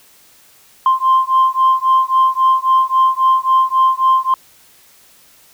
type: beating tone pair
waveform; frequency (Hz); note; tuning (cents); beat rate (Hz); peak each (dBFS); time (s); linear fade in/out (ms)
sine; 1046.5 / 1050.2; C6 / C6; 0 / +6; 3.7; -12; 0.86-4.34; 2
effects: tanh soft clip ceiling -5 dBFS + white hiss -48 dBFS RMS until 5.53 s